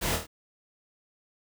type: noise with echo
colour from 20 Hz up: pink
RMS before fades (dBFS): -30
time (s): 0.01-0.17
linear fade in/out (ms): 20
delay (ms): 25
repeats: 4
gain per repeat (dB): -4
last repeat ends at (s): 0.27
effects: none